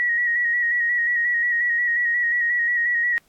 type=tone with vibrato; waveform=sine; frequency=1907 Hz; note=A#6; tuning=39 cents sharp; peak=-18 dBFS; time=0-3.18 s; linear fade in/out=0 ms; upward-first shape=square; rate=5.6 Hz; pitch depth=28 cents each way; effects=pink hiss -61 dBFS RMS until 3.28 s + AAC 64 kbps